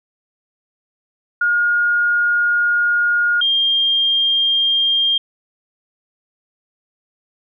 sine tone pair in turn, 1428 / 3206 Hz, F6 / G7, +38 / +38 cents, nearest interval octave + major second, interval 1400 cents, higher second, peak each -13 dBFS, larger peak neither, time 1.41-3.41 / 3.41-5.18 s, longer first, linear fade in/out 5 ms, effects none

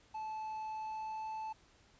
triangle tone with pitch glide, 870 to 875 Hz, A5 to A5, -20 to -10 cents, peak -37 dBFS, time 0.14-1.53 s, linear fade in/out 10 ms, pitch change +10 cents, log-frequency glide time 0.71-1.29 s, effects pink hiss -66 dBFS RMS until 1.99 s + resampled to 16000 Hz

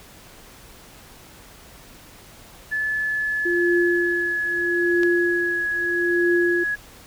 sine tone with pitch glide, 1729 to 1675.9 Hz, A6 to G#6, -31 to +15 cents, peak -21 dBFS, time 2.71-6.76 s, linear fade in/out 20 ms, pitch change -54 cents, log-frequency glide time 2.86-5.41 s
sine tone with tremolo, 349.2 Hz, F4, in tune, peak -16 dBFS, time 3.45-6.64 s, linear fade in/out 10 ms, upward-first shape triangle, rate 0.78 Hz, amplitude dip 100%
click, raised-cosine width 0.2 ms, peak -14 dBFS, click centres 5.033 s
effects pink hiss -46 dBFS RMS until 7.06 s

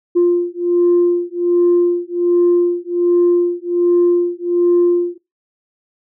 sine beating tone pair, 349.2 / 350.5 Hz, F4 / F4, 0 / +6 cents, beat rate 1.3 Hz, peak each -13 dBFS, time 0.15-5.18 s, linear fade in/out 20 ms, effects noise-tail reverb RT60 0.2 s tail -20 dB re dry + tanh soft clip ceiling -6 dBFS

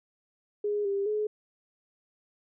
sine tone with pitch steps, 414.3 / 397.6 / 423.9 Hz, G#4 / G4 / G#4, -4 / +25 / +35 cents, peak -26 dBFS, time 0.64-1.27 s, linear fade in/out 5 ms, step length 210 ms, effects none

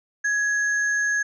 sine tone pair together, 1671 / 6377 Hz, G#6 / G8, +10 / +29 cents, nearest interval octave + major seventh, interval 2319 cents, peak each -20 / -32 dBFS, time 0.24-1.23 s, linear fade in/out 10 ms, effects none

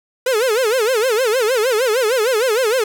45% pulse tone with vibrato, 472.5 Hz, A#4, 23 cents sharp, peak -14 dBFS, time 0.26-2.84 s, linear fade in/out 5 ms, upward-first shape sine, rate 6.5 Hz, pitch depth 210 cents each way, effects none

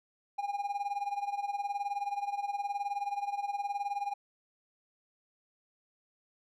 triangle tone with tremolo, 810 Hz, G#5, 43 cents flat, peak -27 dBFS, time 0.38-4.14 s, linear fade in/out 10 ms, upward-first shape sine, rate 19 Hz, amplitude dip 80%, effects none

